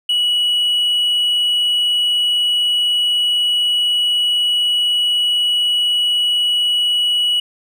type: tone with hard clipping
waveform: sine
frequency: 2931 Hz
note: F#7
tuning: 17 cents flat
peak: -14 dBFS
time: 0.09-7.4 s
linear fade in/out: 5 ms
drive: 2 dB
effects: none